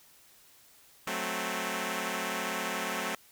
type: chord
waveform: 5% pulse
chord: F# diminished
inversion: none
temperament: equal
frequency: 185 / 220 / 261.6 Hz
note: F#3 / A3 / C4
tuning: 0 / 0 / 0 cents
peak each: -25 / -24 / -25 dBFS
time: 1.07-3.15 s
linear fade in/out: 2 ms
effects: white hiss -59 dBFS RMS until 3.31 s